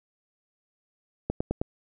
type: click train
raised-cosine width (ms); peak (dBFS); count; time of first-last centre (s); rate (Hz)
2; -13; 4; 1.3-1.615; 9.52
effects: none